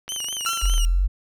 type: click train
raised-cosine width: 0.3 ms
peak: -22 dBFS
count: 18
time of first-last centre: 0.08-0.78 s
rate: 24.3 Hz
type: tone with vibrato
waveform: 20% pulse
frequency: 2982 Hz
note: F#7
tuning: 13 cents sharp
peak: -21 dBFS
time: 0.09-0.85 s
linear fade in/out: 0 ms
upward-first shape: sine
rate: 5 Hz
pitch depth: 88 cents each way
type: tone with exponential decay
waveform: sawtooth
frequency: 1359 Hz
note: F6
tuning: 48 cents flat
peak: -17 dBFS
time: 0.46-1.06 s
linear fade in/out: 1 ms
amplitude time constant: 130 ms
type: exponential two-way sweep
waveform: sine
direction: down then up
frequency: 49.2 to 38.89 to 49.2 Hz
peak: -16 dBFS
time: 0.62-1.08 s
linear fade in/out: 20 ms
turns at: 0.78 s
effects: none